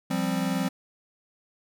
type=chord; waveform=square; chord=F suspended second; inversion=none; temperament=equal; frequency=174.61 / 196 / 261.6 Hz; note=F3 / G3 / C4; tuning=0 / 0 / 0 cents; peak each=-30 dBFS; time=0.1-0.69 s; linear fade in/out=10 ms; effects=none